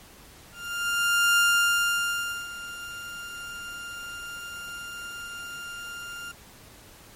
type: tone with ADSR envelope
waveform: 30% pulse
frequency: 1400 Hz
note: F6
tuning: 4 cents sharp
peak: -15 dBFS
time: 0.52-6.32 s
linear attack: 850 ms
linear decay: 1100 ms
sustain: -18 dB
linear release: 10 ms
effects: pink hiss -50 dBFS RMS until 7.15 s + MP3 64 kbps